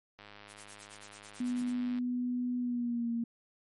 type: click train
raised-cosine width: 0.3 ms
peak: -34 dBFS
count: 186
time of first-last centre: 0.19-1.986 s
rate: 103 Hz
type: noise with tremolo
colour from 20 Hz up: blue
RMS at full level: -47 dBFS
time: 0.47-1.74 s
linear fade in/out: 50 ms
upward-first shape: sine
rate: 9.1 Hz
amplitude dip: 100%
type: tone with pitch glide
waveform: sine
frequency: 246.9 to 233 Hz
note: B3 to A#3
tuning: 0 to -1 cents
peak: -30 dBFS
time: 1.4-3.24 s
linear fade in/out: 5 ms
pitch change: -101 cents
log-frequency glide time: 2.58-3.11 s
effects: MP3 48 kbps